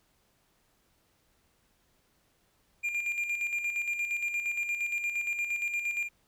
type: tone with tremolo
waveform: triangle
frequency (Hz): 2400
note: D7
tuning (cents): +37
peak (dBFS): -26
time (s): 2.83-6.09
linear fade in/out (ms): 20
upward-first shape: square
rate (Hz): 8.6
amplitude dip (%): 50
effects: pink hiss -70 dBFS RMS until 6.27 s